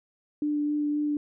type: tone with vibrato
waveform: sine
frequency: 295.7 Hz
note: D4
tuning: 12 cents sharp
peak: -24 dBFS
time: 0.42-1.17 s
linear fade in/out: 2 ms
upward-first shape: sine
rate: 3.8 Hz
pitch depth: 10 cents each way
effects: none